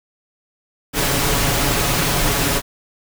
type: noise with comb filter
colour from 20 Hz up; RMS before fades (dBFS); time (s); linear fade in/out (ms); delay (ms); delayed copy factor
pink; -18; 0.93-2.62; 50; 7.1; +0.55
effects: none